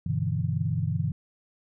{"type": "chord", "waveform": "sine", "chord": "E minor seventh", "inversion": "first", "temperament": "equal", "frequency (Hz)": [98, 123.47, 146.83, 164.81], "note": ["G2", "B2", "D3", "E3"], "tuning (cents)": [0, 0, 0, 0], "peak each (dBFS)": -30, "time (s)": [0.06, 1.12], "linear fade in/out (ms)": 5, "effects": []}